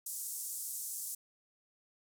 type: band-pass noise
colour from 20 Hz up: white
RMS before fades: -41 dBFS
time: 0.06-1.15 s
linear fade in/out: 5 ms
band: 6800 to 13000 Hz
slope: 24 dB/octave
effects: none